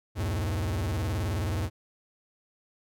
45% pulse tone with vibrato, 91.8 Hz, F#2, 13 cents flat, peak -27 dBFS, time 0.15-1.7 s, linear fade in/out 50 ms, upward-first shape square, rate 19 Hz, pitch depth 290 cents each way, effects none

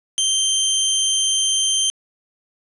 20% pulse tone, 3136 Hz, G7, in tune, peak -11 dBFS, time 0.18-1.9 s, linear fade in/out 0 ms, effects resampled to 24000 Hz + 8-bit

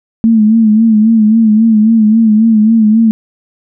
sine tone with vibrato, 220 Hz, A3, in tune, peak -4 dBFS, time 0.24-3.11 s, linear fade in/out 0 ms, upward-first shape sine, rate 3.7 Hz, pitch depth 68 cents each way, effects none

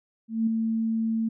sine tone with ADSR envelope, 224.4 Hz, A3, 34 cents sharp, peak -19 dBFS, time 0.28-1.29 s, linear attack 190 ms, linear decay 5 ms, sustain -4 dB, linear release 10 ms, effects none

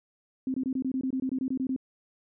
sine tone bursts, 261.6 Hz, C4, in tune, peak -26 dBFS, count 14, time 0.47-1.763 s, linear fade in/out 2 ms, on 71 ms, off 23 ms, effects none

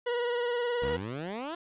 40% pulse tone with vibrato, 481.8 Hz, B4, 43 cents flat, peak -27 dBFS, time 0.06-0.97 s, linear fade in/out 10 ms, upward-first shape triangle, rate 19 Hz, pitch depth 37 cents each way
15% pulse exponential sweep, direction up, 61.74 to 351.3 Hz, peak -28 dBFS, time 0.82-1.55 s, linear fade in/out 5 ms
effects resampled to 8000 Hz + 10-bit

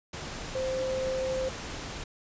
sine tone in noise, 522 Hz, C5, 4 cents flat, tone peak -28 dBFS, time 0.55-1.49 s, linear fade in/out 5 ms, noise pink, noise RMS -38 dBFS, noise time 0.13-2.04 s, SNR +7 dB, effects resampled to 16000 Hz

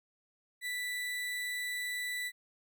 35% pulse tone, 1975.5 Hz, B6, in tune, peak -33 dBFS, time 0.61-2.32 s, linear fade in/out 50 ms, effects none

